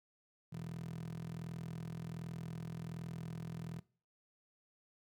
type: tone with high-pass filter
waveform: 15% pulse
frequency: 41.32 Hz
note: E1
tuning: 5 cents sharp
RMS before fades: -45 dBFS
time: 0.52-3.8 s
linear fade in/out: 10 ms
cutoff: 150 Hz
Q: 4.8
effects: noise-tail reverb RT60 0.4 s tail -20 dB re dry